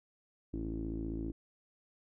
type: tone with low-pass filter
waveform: sawtooth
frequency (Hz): 55.2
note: A1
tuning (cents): +6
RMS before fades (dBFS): -38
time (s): 0.53-1.32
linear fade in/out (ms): 10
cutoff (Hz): 310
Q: 9.8
effects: none